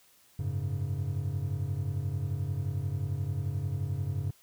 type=chord; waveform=triangle; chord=F# suspended second; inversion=none; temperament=equal; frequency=92.5 / 103.83 / 138.59 Hz; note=F#2 / G#2 / C#3; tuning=0 / 0 / 0 cents; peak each=-32 dBFS; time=0.39-4.31 s; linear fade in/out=5 ms; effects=white hiss -62 dBFS RMS until 4.42 s

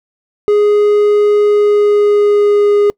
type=tone with pitch glide; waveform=triangle; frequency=415.3 to 411 Hz; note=G#4 to G#4; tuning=0 to -18 cents; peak=-5 dBFS; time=0.48-2.9 s; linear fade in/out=0 ms; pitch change=-18 cents; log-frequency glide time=1.44-2.77 s; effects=noise-tail reverb RT60 0.1 s tail -26 dB re dry

